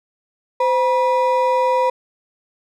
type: ring-modulated tone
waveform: triangle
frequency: 740 Hz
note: F#5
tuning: in tune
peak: -9 dBFS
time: 0.6-1.9 s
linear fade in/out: 5 ms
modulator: 225 Hz
effects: none